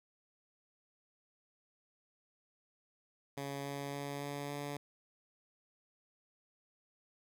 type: tone with pitch steps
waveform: 10% pulse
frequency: 140 / 140.97 / 141.95 / 142.94 / 143.94 Hz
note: C#3 / C#3 / C#3 / D3 / D3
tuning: +18 / +29 / +41 / -47 / -34 cents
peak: -31 dBFS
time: 3.37-4.77 s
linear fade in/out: 5 ms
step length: 280 ms
effects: none